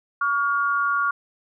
sine tone pair together, 1134 / 1415.2 Hz, C#6 / F6, +39 / +23 cents, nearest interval major third, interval 384 cents, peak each -22 dBFS, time 0.21-1.11 s, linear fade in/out 5 ms, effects none

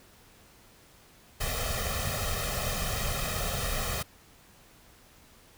pink noise with comb filter, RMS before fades -31 dBFS, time 1.4-4.03 s, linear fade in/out 10 ms, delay 1.6 ms, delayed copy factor +1, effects pink hiss -57 dBFS RMS until 5.57 s

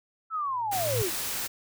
sine linear sweep, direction down, 1336 to 306 Hz, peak -27 dBFS, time 0.3-1.11 s, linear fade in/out 50 ms
sine tone with exponential growth, 111.7 Hz, A2, 27 cents sharp, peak -25 dBFS, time 0.46-1.02 s, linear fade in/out 0 ms, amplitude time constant 120 ms
white noise, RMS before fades -32 dBFS, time 0.71-1.48 s, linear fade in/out 20 ms
effects none

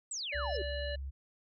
sine exponential sweep, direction down, 8280 to 350 Hz, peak -36 dBFS, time 0.11-0.62 s, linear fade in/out 2 ms
harmonic tone, 581 Hz, D5, 19 cents flat, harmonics 1 / 3 / 5 / 7, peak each -38 / -43 / -45 / -46 dBFS, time 0.32-0.96 s, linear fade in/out 10 ms
sine tone, 68 Hz, C#2, 33 cents flat, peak -37 dBFS, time 0.34-1.11 s, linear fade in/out 20 ms
sine tone with exponential growth, 5274 Hz, E8, in tune, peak -39 dBFS, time 0.41-0.57 s, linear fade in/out 5 ms, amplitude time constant 33 ms
effects none

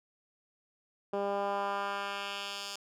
10% pulse tone with band-pass filter sweep, 200 Hz, G3, 35 cents sharp, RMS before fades -35 dBFS, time 1.13-2.76 s, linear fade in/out 5 ms, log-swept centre 460 to 5300 Hz, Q 1.2, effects none

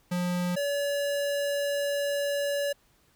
square tone pair in turn, 177.9 / 569.9 Hz, F3 / C#5, +32 / +48 cents, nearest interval octave + minor sixth, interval 2016 cents, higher second, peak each -27 / -27 dBFS, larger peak neither, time 0.11-0.56 / 0.56-2.73 s, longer second, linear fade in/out 10 ms, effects pink hiss -65 dBFS RMS until 3.15 s

